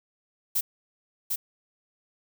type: noise with echo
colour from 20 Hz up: violet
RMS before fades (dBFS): -25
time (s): 0.55-0.61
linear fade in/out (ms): 10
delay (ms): 750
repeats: 1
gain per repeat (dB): -3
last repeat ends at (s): 1.36
effects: none